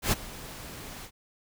pink noise with ADSR envelope, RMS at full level -23 dBFS, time 0.02-1.11 s, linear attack 100 ms, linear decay 24 ms, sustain -19 dB, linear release 66 ms, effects none

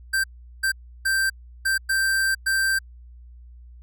square tone bursts at uneven times, 1568 Hz, G6, in tune, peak -20 dBFS, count 6, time 0.13-0.24 / 0.63-0.72 / 1.05-1.3 / 1.65-1.78 / 1.89-2.35 / 2.46-2.79 s, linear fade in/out 10 ms, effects added 60 Hz sine -42 dBFS peak until 3.82 s

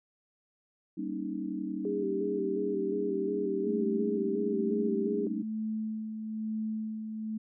sine chord, Eb dominant seventh, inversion first, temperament just, 194.45 / 233.3 / 280 / 311.1 Hz, G3 / Bb3 / Db4 / Eb4, -14 / +2 / +18 / 0 cents, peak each -38 / -40 / -38 / -36 dBFS, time 0.97-5.43 s, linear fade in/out 10 ms
sine tone with vibrato, 400.4 Hz, G4, 37 cents sharp, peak -30 dBFS, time 1.85-5.27 s, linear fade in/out 2 ms, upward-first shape square, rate 2.8 Hz, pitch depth 35 cents each way
sine tone with tremolo, 218 Hz, A3, 16 cents flat, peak -30 dBFS, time 3.66-7.38 s, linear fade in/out 10 ms, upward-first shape sine, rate 1.1 Hz, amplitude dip 45%
effects none

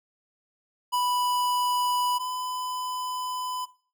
square tone pair in turn, 987.8 / 1005.1 Hz, B5 / B5, 0 / +30 cents, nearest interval unison, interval 30 cents, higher second, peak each -24 / -30 dBFS, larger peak first, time 0.92-2.19 / 2.19-3.66 s, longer second, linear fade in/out 20 ms, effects noise-tail reverb RT60 0.4 s tail -18 dB re dry

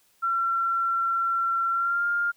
sine tone with pitch glide, 1359 to 1404.5 Hz, F6 to F6, -48 to +9 cents, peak -22 dBFS, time 0.22-2.32 s, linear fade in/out 20 ms, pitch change +57 cents, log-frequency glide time 1.72-2.06 s, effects white hiss -64 dBFS RMS until 2.36 s

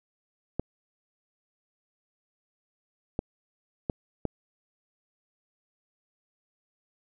clicks, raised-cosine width 2 ms, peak -14 dBFS, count 4, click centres 0.596 / 3.191 / 3.898 / 4.253 s, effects none

